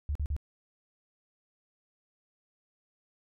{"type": "tone bursts", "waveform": "sine", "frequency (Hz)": 72.6, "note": "D2", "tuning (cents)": -19, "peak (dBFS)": -28, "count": 3, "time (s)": [0.09, 0.365], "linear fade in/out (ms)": 0, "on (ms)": 63, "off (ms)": 43, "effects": []}